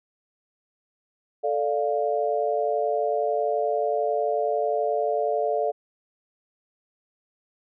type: chord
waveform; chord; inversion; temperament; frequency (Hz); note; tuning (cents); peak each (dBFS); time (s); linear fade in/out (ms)
sine; D minor; second; equal; 440 / 587.3 / 698.5; A4 / D5 / F5; 0 / 0 / 0; -26 / -26 / -26; 1.43-5.72; 20
effects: none